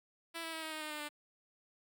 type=tone with pitch steps; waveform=5% pulse; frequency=331.9 / 326.6 / 321.3 / 316.2 / 311.1 / 306.1 / 301.2 / 296.4 Hz; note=E4 / E4 / E4 / D#4 / D#4 / D#4 / D4 / D4; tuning=+12 / -16 / -44 / +28 / 0 / -28 / +44 / +16 cents; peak=-29 dBFS; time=0.34-1.092 s; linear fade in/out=20 ms; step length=94 ms; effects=none